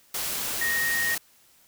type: tone in noise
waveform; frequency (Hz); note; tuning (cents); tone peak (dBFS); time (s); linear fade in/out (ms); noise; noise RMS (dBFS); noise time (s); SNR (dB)
sine; 1864.7; A#6; 0; -24; 0.61-1.15; 5; white; -30; 0.14-1.18; +3
effects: white hiss -59 dBFS RMS until 1.67 s